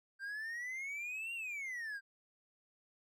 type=exponential two-way sweep; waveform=triangle; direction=up then down; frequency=1568 to 2794 to 1568 Hz; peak=-38 dBFS; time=0.19-2.01 s; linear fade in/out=50 ms; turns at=1.34 s; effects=none